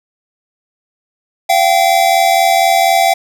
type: tone pair together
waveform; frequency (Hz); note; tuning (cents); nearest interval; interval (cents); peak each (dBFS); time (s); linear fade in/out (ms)
square; 686.9 / 771; F5 / G5; -29 / -29; major second; 200; -12; 1.49-3.14; 10
effects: none

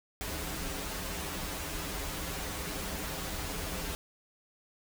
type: noise with comb filter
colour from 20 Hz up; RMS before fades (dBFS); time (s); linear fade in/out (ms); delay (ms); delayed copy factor
pink; -37; 0.21-3.95; 0; 8.5; -0.9
effects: none

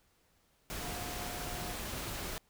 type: tone in noise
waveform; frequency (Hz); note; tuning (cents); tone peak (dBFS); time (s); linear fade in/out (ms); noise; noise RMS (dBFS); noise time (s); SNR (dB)
sine; 714; F5; +38; -46; 0.8-1.73; 0; pink; -40; 0.7-2.38; -9
effects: pink hiss -71 dBFS RMS until 2.49 s

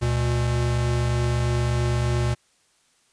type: tone pair together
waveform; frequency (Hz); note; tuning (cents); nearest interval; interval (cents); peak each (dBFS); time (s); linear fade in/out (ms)
square; 71.35 / 120; D2 / B2; -49 / -49; major sixth; 900; -27 / -22; 0.01-2.35; 20
effects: white hiss -63 dBFS RMS until 3.12 s + resampled to 22050 Hz

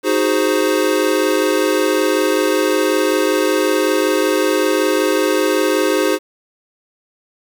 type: chord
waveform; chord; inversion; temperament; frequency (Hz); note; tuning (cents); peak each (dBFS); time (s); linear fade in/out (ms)
square; Ab dominant seventh; second; equal; 311.1 / 370 / 415.3 / 523.3; Eb4 / Gb4 / Ab4 / C5; 0 / 0 / 0 / 0; -20; 0.03-6.19; 50
effects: 8-bit

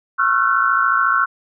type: tone cluster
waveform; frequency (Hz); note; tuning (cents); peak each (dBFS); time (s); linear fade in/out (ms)
sine; 1094 / 1334 / 1388 / 1508; C#6 / E6 / F6 / F#6; -23 / +20 / -11 / +32; -19; 0.18-1.26; 20
effects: none

